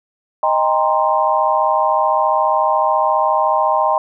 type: chord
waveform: sine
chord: C minor seventh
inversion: first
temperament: equal with one note detuned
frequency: 622.3 / 796.8 / 932.3 / 1046.5 Hz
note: Eb5 / G5 / Bb5 / C6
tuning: 0 / +28 / 0 / 0 cents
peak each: -18 dBFS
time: 0.43-3.98 s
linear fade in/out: 2 ms
effects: none